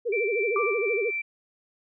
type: tone with vibrato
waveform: sine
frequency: 432.8 Hz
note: A4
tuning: 29 cents flat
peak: -24 dBFS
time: 0.05-1.11 s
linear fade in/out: 20 ms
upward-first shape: sine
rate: 13 Hz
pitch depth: 200 cents each way
type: tone with tremolo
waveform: sine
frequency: 2341 Hz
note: D7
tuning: 6 cents flat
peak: -26 dBFS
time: 0.12-1.22 s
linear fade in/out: 10 ms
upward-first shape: triangle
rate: 4.1 Hz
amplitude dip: 40%
type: tone with exponential decay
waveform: sine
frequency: 1174.7 Hz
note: D6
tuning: in tune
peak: -23 dBFS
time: 0.56-1.12 s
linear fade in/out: 2 ms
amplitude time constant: 120 ms
effects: none